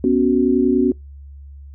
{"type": "chord", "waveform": "sine", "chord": "B suspended second", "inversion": "none", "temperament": "equal", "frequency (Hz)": [246.9, 277.2, 370], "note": ["B3", "C#4", "F#4"], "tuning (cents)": [0, 0, 0], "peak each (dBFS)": -17, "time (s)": [0.04, 0.92], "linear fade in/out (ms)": 2, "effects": ["noise-tail reverb RT60 0.2 s tail -26 dB re dry", "added 70 Hz sine -35 dBFS peak until 1.74 s"]}